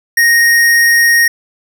square tone, 1864.7 Hz, A#6, in tune, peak -7 dBFS, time 0.17-1.28 s, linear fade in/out 5 ms, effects none

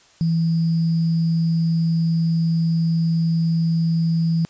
sine tone with sample-and-hold, 164.81 Hz, E3, in tune, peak -16 dBFS, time 0.21-4.45 s, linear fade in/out 0 ms, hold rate 4900 Hz, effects white hiss -53 dBFS RMS until 4.49 s + resampled to 16000 Hz

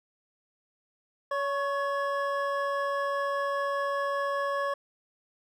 triangle tone cluster, 563 / 1105 / 1694 Hz, C#5 / C#6 / G#6, +27 / -6 / +34 cents, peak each -28 / -29 / -34 dBFS, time 1.31-4.74 s, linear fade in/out 5 ms, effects none

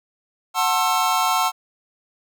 square chord, F# half-diminished seventh, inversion none, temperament just, 740 / 888 / 1065.6 / 1332 Hz, F#5 / A5 / C6 / E6, 0 / +16 / +31 / +18 cents, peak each -24 dBFS, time 0.54-1.52 s, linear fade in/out 50 ms, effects none

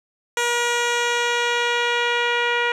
10% pulse tone with low-pass filter sweep, 478 Hz, A#4, 43 cents sharp, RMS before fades -21 dBFS, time 0.37-2.72 s, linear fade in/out 2 ms, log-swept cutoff 8400 to 2600 Hz, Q 1.2, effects none

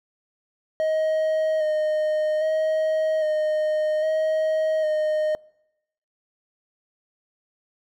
triangle tone with vibrato, 622.3 Hz, D#5, in tune, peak -18 dBFS, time 0.8-5.35 s, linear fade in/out 0 ms, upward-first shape square, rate 0.62 Hz, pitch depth 18 cents each way, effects noise-tail reverb RT60 0.9 s tail -26 dB re dry

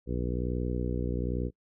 harmonic tone, 61.1 Hz, B1, 18 cents flat, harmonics 1 / 2 / 3 / 4 / 5 / 6 / 7 / 8, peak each -32 / -35 / -37 / -38 / -39 / -40 / -40 / -41 dBFS, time 0.06-1.51 s, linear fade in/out 50 ms, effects noise-tail reverb RT60 0.1 s tail -25 dB re dry

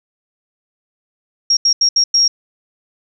sine tone bursts at uneven times, 5588 Hz, F8, in tune, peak -9 dBFS, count 5, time 1.5-1.57 / 1.65-1.73 / 1.81-1.89 / 1.96-2.04 / 2.14-2.28 s, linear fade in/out 5 ms, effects none

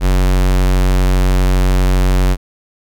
square tone, 46.25 Hz, F#1, in tune, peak -10 dBFS, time 0-2.37 s, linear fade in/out 50 ms, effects none

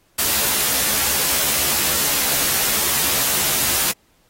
white noise with comb filter, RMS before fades -19 dBFS, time 0.18-3.92 s, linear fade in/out 10 ms, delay 14 ms, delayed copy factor +0.7, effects pink hiss -60 dBFS RMS until 4.29 s + AAC 48 kbps

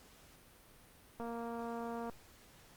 click train, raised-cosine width 1 ms, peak -30 dBFS, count 210, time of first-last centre 1.2-2.097 s, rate 233 Hz, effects pink hiss -61 dBFS RMS until 2.76 s + Opus 48 kbps

